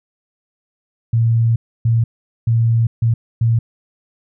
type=tone bursts at uneven times; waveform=sine; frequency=115.1 Hz; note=A#2; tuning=22 cents flat; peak=-11 dBFS; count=5; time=1.13-1.56 / 1.85-2.04 / 2.47-2.87 / 3.02-3.14 / 3.41-3.59 s; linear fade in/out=5 ms; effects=none